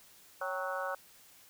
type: harmonic tone with a mistuned harmonic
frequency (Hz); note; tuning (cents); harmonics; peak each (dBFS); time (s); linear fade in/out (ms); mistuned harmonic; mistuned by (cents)
185; F#3; 0; 3 / 4 / 5 / 6 / 7 / 8; -38 / -42 / -44 / -42 / -41 / -40; 0.41-0.95; 5; 4; +73
effects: white hiss -59 dBFS RMS until 1.49 s